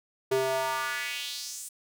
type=tone with high-pass filter sweep; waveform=square; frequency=131.7 Hz; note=C3; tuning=12 cents sharp; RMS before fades=-31 dBFS; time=0.31-1.69 s; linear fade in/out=10 ms; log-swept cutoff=370 to 9000 Hz; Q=2.7; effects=none